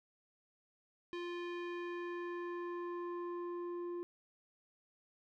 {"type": "tone with low-pass filter sweep", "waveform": "square", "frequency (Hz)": 349.2, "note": "F4", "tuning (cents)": 0, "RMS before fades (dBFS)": -42, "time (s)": [1.13, 4.03], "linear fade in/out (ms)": 0, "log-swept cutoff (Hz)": [3300, 700], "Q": 1.5, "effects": []}